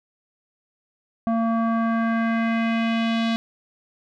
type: tone with low-pass filter sweep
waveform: square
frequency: 227.8 Hz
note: A#3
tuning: 40 cents flat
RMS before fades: -22 dBFS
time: 1.27-3.36 s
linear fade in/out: 0 ms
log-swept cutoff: 900 to 3800 Hz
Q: 2.2
effects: none